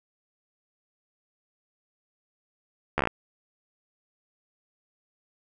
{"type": "slowing click train", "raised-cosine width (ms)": 0.5, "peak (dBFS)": -9, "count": 7, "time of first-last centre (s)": [2.98, 3.073], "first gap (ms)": 13, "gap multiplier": 1.07, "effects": []}